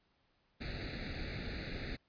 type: noise with comb filter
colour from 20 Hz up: pink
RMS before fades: -41 dBFS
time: 0.6-1.97 s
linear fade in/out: 20 ms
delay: 0.48 ms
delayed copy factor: +1
effects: pink hiss -75 dBFS RMS until 2.08 s + resampled to 11025 Hz